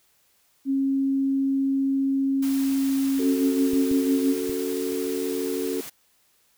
sine tone, 271.5 Hz, C#4, 36 cents flat, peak -20 dBFS, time 0.65-4.36 s, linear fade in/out 50 ms
white noise, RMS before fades -38 dBFS, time 2.42-5.9 s, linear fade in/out 10 ms
sine chord, F# minor, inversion second, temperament just, 277.5 / 370 / 444 Hz, C#4 / F#4 / A4, +2 / 0 / +16 cents, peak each -29 dBFS, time 3.19-5.81 s, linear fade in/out 5 ms
clicks, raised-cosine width 5 ms, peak -27 dBFS, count 3, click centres 3.734 / 3.914 / 4.495 s
effects white hiss -64 dBFS RMS until 6.57 s

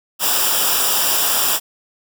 white noise with comb filter, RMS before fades -17 dBFS, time 0.19-1.6 s, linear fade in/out 50 ms, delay 0.47 ms, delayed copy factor -0.75, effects none

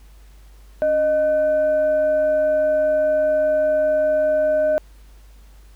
sine tone with frequency modulation, 616 Hz, D#5, 17 cents flat, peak -15 dBFS, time 0.82-4.78 s, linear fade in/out 0 ms, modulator 895 Hz, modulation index 0.25, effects added 50 Hz sine -43 dBFS peak until 5.75 s + pink hiss -56 dBFS RMS until 5.75 s

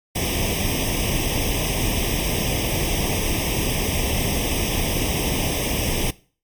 pink noise with comb filter, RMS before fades -22 dBFS, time 0.15-6.11 s, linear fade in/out 10 ms, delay 0.35 ms, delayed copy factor +1, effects noise-tail reverb RT60 0.4 s tail -20 dB re dry + MP3 96 kbps

